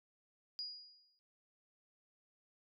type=tone with exponential decay; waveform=sine; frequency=4885 Hz; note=D#8; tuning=33 cents flat; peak=-38 dBFS; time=0.59-1.19 s; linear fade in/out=0 ms; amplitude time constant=130 ms; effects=none